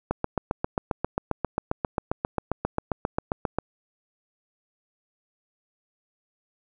click train, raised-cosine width 1 ms, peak -10 dBFS, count 27, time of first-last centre 0.11-3.586 s, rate 7.48 Hz, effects none

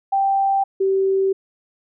sine tone pair in turn, 784 / 385.9 Hz, G5 / G4, 0 / -27 cents, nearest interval octave, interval 1227 cents, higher first, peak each -15 dBFS, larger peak neither, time 0.12-0.64 / 0.8-1.33 s, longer second, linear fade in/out 10 ms, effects none

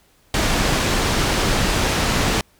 pink low-pass noise, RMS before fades -19 dBFS, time 0.34-2.41 s, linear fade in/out 2 ms, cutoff 7000 Hz, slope 12 dB/octave, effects pink hiss -57 dBFS RMS until 2.59 s

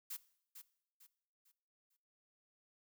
blue noise with echo, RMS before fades -44 dBFS, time 0.1-0.17 s, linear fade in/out 10 ms, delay 450 ms, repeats 4, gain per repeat -9 dB, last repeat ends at 1.97 s, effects noise-tail reverb RT60 0.7 s tail -19 dB re dry

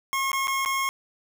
25% pulse tone with dropouts, 1082 Hz, C#6, 42 cents flat, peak -20 dBFS, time 0.13-0.89 s, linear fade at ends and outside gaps 0 ms, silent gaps 0.317-0.331 / 0.472-0.48 / 0.65-0.659 s, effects none

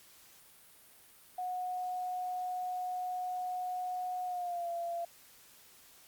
sine tone with pitch glide, 730 to 685.1 Hz, F#5 to F5, -24 to -33 cents, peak -34 dBFS, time 1.38-5.05 s, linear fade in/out 5 ms, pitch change -109 cents, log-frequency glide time 4.25-4.69 s, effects white hiss -59 dBFS RMS until 6.07 s + Opus 48 kbps

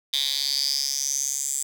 10% pulse tone with high-pass filter sweep, 138.59 Hz, C#3, in tune, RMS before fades -26 dBFS, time 0.13-1.63 s, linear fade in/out 5 ms, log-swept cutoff 3700 to 7800 Hz, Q 7.4, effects none

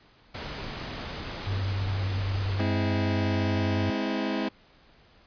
pink noise, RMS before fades -36 dBFS, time 0.34-2.62 s, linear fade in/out 10 ms
sine tone with vibrato, 97 Hz, G2, 18 cents flat, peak -26 dBFS, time 1.47-3.9 s, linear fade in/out 0 ms, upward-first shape sine, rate 10 Hz, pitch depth 32 cents each way
sawtooth chord, Ab augmented, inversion none, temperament just, 207.7 / 259.6 / 324.5 Hz, Ab3 / C4 / E4, 0 / -13 / -27 cents, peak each -27 dBFS, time 2.59-4.49 s, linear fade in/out 10 ms
effects pink hiss -58 dBFS RMS until 5.26 s + resampled to 11025 Hz

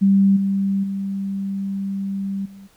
sine tone with level steps, 196 Hz, G3, in tune, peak -11 / -17 / -22 / -38 dBFS, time 0.01-2.68 s, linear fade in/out 20 ms, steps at 0.36 / 0.83 / 2.45 s, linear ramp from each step 10 ms, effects pink hiss -56 dBFS RMS until 2.76 s

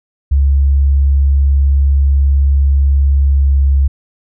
sine tone with pitch glide, 69.3 to 68.74 Hz, C#2 to C#2, 0 to -14 cents, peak -7 dBFS, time 0.31-3.88 s, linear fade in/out 10 ms, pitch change -14 cents, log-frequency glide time 3.29-3.58 s, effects none

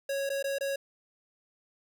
square tone with dropouts, 552 Hz, C#5, 7 cents flat, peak -30 dBFS, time 0.09-0.76 s, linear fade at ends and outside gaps 5 ms, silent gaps 0.293-0.3 / 0.427-0.441 / 0.585-0.608 s, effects none

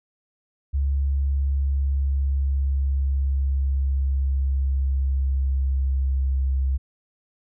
sine tone with pitch glide, 69.3 to 66.59 Hz, C#2 to C2, 0 to +31 cents, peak -19 dBFS, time 0.73-6.78 s, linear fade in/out 20 ms, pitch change -69 cents, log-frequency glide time 0.94-6.41 s, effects none

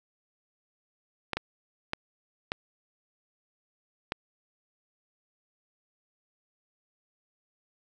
clicks, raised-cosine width 0.3 ms, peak -13 dBFS, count 5, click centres 1.333 / 1.37 / 1.934 / 2.519 / 4.121 s, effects none

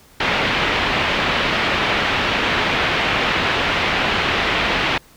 white low-pass noise, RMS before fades -19 dBFS, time 0.2-4.98 s, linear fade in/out 5 ms, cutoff 3100 Hz, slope 24 dB/octave, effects pink hiss -49 dBFS RMS until 5.16 s

